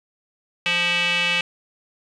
square tone with band-pass filter, 174.61 Hz, F3, in tune, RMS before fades -21 dBFS, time 0.66-1.41 s, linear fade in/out 0 ms, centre 2700 Hz, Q 4.7, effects resampled to 22050 Hz + 7-bit

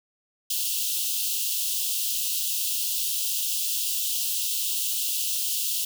white high-pass noise, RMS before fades -27 dBFS, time 0.5-5.85 s, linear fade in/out 5 ms, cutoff 2700 Hz, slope 96 dB/octave, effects none

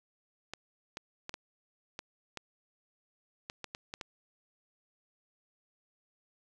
clicks, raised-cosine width 0.2 ms, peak -22 dBFS, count 11, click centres 0.536 / 0.971 / 1.294 / 1.341 / 1.991 / 2.373 / 3.499 / 3.643 / 3.749 / 3.939 / 4.012 s, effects none

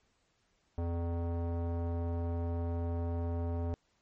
square tone with low-pass filter, 85 Hz, F2, 46 cents flat, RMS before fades -34 dBFS, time 0.78-3.74 s, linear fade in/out 0 ms, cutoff 710 Hz, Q 1.4, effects pink hiss -74 dBFS RMS until 4.01 s + MP3 32 kbps

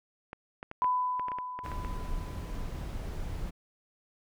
clicks, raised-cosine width 0.5 ms, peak -25 dBFS, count 12, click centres 0.331 / 0.629 / 0.714 / 0.844 / 1.196 / 1.284 / 1.318 / 1.386 / 1.59 / 1.662 / 1.717 / 1.848 s
sine tone with exponential decay, 1000 Hz, B5, 21 cents sharp, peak -23 dBFS, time 0.82-2.94 s, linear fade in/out 0 ms, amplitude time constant 460 ms
brown noise, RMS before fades -36 dBFS, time 1.63-3.51 s, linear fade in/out 20 ms
effects none

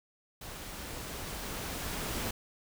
pink noise with level ramp, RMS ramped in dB -44 to -35 dBFS, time 0.41-2.31 s, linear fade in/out 5 ms, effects none

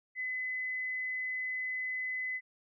sine tone, 2020 Hz, B6, 39 cents sharp, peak -33 dBFS, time 0.15-2.41 s, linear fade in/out 50 ms, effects none

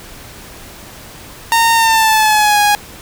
sawtooth tone with pitch glide, 918 to 827.3 Hz, A#5 to G#5, -27 to -7 cents, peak -5 dBFS, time 1.52-2.75 s, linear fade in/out 0 ms, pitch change -180 cents, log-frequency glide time 1.74-2.59 s, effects pink hiss -35 dBFS RMS until 3.01 s

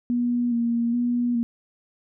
sine tone with vibrato, 238.1 Hz, A#3, 37 cents sharp, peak -20 dBFS, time 0.1-1.43 s, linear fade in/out 0 ms, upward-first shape square, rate 1.2 Hz, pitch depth 27 cents each way, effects none

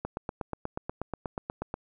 click train, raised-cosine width 1 ms, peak -18 dBFS, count 15, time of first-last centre 0.05-1.741 s, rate 8.28 Hz, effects none

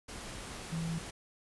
sine tone in noise, 164.81 Hz, E3, in tune, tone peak -33 dBFS, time 0.72-0.99 s, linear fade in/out 10 ms, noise pink, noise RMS -44 dBFS, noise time 0.08-1.11 s, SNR +8 dB, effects resampled to 24000 Hz

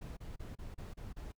brown noise bursts, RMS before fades -45 dBFS, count 7, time 0.01-1.322 s, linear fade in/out 10 ms, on 160 ms, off 32 ms, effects noise-tail reverb RT60 0.1 s tail -24 dB re dry

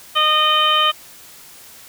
harmonic tone, 614 Hz, D#5, 23 cents flat, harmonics 1 / 2 / 3 / 4 / 5 / 6, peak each -26 / -16 / -27 / -25 / -16 / -27 dBFS, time 0.15-0.92 s, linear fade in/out 20 ms, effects white hiss -42 dBFS RMS until 1.88 s

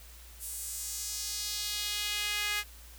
sawtooth tone with high-pass filter sweep, 415.3 Hz, G#4, in tune, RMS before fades -35 dBFS, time 0.39-2.64 s, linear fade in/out 50 ms, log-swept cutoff 10000 to 2000 Hz, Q 1.6, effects added 58 Hz sine -50 dBFS peak until 2.98 s + white hiss -54 dBFS RMS until 2.98 s

